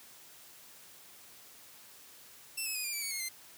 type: tone with pitch steps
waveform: 10% pulse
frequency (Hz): 2673 / 2579 / 2488 / 2401 / 2316 / 2235 / 2156 / 2080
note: E7 / E7 / D#7 / D7 / D7 / C#7 / C#7 / C7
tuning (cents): +23 / -39 / -1 / +38 / -25 / +14 / -49 / -11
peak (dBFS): -26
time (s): 2.57-3.29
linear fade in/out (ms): 10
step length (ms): 90
effects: white hiss -55 dBFS RMS until 3.57 s + high-pass 80 Hz 12 dB/octave